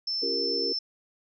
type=tone; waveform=sine; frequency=5310 Hz; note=E8; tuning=12 cents sharp; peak=-27 dBFS; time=0.07-0.79 s; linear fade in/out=5 ms
type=chord; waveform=sine; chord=G half-diminished seventh; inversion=second; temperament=equal with one note detuned; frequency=277.2 / 349.2 / 399.3 / 466.2 Hz; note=Db4 / F4 / G4 / Bb4; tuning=0 / 0 / +32 / 0 cents; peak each=-37 / -36 / -34 / -32 dBFS; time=0.22-0.73 s; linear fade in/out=10 ms
effects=none